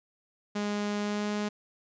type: tone with pitch glide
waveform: sawtooth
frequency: 206.6 to 208.3 Hz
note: G#3 to G#3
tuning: -9 to +5 cents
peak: -25 dBFS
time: 0.55-1.49 s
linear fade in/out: 10 ms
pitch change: +14 cents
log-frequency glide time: 0.99-1.28 s
effects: resampled to 16000 Hz